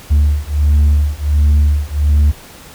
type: beating tone pair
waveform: sine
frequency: 72.9 / 74.3 Hz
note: D2 / D2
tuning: -12 / +21 cents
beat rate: 1.4 Hz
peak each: -10 dBFS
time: 0.1-2.32 s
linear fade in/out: 20 ms
effects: tanh soft clip ceiling -6 dBFS + pink hiss -37 dBFS RMS until 2.74 s